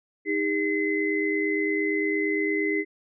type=tone cluster; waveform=sine; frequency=314 / 402.7 / 2043 Hz; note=D#4 / G4 / C7; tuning=+16 / +47 / -42 cents; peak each=-27 dBFS; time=0.25-2.85 s; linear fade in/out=50 ms; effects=none